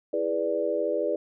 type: chord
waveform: sine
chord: E dominant seventh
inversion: none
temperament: equal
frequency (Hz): 329.6 / 415.3 / 493.9 / 587.3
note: E4 / G#4 / B4 / D5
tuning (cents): 0 / 0 / 0 / 0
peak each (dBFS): -32 / -30 / -29 / -28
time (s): 0.13-1.16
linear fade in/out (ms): 5
effects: none

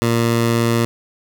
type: tone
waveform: 15% pulse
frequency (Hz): 116.54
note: A#2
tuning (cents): 0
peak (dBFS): -8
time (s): 0.02-0.85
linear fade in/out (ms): 0
effects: none

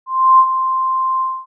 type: tone with ADSR envelope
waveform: sine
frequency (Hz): 1046.5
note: C6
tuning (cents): 0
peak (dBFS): -4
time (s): 0.06-1.46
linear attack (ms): 330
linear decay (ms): 63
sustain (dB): -10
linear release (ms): 250
effects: none

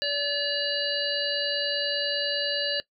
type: harmonic tone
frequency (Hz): 575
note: D5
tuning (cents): -37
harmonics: 1 / 3 / 5 / 7 / 8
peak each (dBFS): -31 / -31 / -31 / -31 / -31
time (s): 0.02-2.8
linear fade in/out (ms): 0
effects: noise-tail reverb RT60 0.1 s tail -19 dB re dry

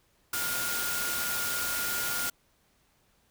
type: tone in noise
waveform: sine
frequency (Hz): 1419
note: F6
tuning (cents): +27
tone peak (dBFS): -34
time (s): 0.33-2.3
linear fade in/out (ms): 5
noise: white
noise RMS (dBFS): -32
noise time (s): 0.33-2.3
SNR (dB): -5
effects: pink hiss -68 dBFS RMS until 3.3 s

